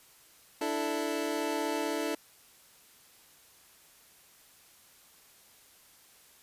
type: chord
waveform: 25% pulse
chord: D suspended second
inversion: none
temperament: equal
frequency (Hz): 293.7 / 329.6 / 440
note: D4 / E4 / A4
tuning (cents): 0 / 0 / 0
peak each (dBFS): -31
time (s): 0.61-2.15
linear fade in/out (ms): 5
effects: white hiss -59 dBFS RMS until 6.42 s + resampled to 32000 Hz